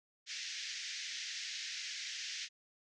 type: band-pass noise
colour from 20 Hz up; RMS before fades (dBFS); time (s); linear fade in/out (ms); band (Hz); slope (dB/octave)
white; -43; 0.26-2.49; 50; 1700 to 6300; 48
effects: none